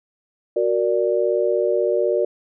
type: chord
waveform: sine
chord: Gb augmented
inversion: none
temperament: equal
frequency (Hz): 370 / 466.2 / 587.3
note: Gb4 / Bb4 / D5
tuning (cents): 0 / 0 / 0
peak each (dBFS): -21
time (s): 0.56-2.25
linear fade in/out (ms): 5
effects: none